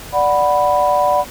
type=chord; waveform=sine; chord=B minor; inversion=first; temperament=equal; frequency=587.3 / 740 / 987.8 Hz; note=D5 / F#5 / B5; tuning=0 / 0 / 0 cents; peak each=-16 dBFS; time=0.12-1.25 s; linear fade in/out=50 ms; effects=pink hiss -34 dBFS RMS until 1.3 s